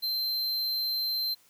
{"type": "tone", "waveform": "square", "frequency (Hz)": 4118, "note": "C8", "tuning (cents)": -28, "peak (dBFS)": -28, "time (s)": [0.02, 1.35], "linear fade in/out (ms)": 20, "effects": ["white hiss -62 dBFS RMS until 1.49 s", "high-pass 80 Hz 12 dB/octave"]}